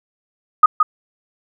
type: tone with echo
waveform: sine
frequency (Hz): 1244.5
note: D#6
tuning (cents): 0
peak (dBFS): -3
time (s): 0.63-0.66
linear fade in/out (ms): 5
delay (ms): 170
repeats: 1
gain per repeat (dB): -6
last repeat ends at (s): 0.83
effects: none